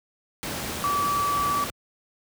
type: tone in noise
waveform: sine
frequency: 1152 Hz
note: D6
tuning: 34 cents flat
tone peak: -22 dBFS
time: 0.84-1.64 s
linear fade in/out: 0 ms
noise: pink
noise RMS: -31 dBFS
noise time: 0.43-1.7 s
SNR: +6 dB
effects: high-pass 80 Hz 12 dB/octave